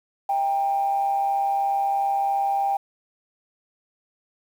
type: tone with amplitude modulation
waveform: sine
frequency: 793 Hz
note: G5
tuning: 20 cents sharp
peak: -17 dBFS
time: 0.29-2.77 s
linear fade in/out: 5 ms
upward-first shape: sine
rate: 143 Hz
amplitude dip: 50%
effects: tanh soft clip ceiling -13 dBFS + 8-bit